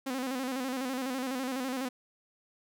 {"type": "tone with vibrato", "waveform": "sawtooth", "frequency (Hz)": 259.4, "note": "C4", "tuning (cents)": -15, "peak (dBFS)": -28, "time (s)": [0.06, 1.89], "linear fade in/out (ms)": 10, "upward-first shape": "square", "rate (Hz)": 12, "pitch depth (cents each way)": 64, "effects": []}